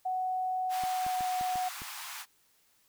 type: tone with pitch glide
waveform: sine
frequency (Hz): 743 to 736.2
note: F#5 to F#5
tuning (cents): +7 to -9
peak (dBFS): -29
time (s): 0.05-1.69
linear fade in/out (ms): 10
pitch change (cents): -16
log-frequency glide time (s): 0.84-1.33
type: high-pass noise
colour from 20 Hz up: pink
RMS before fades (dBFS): -42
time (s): 0.69-2.26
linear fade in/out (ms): 50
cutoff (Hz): 820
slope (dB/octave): 48
type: clicks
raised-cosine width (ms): 3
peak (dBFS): -33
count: 6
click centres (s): 0.837 / 1.065 / 1.208 / 1.411 / 1.557 / 1.819
effects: white hiss -68 dBFS RMS until 2.88 s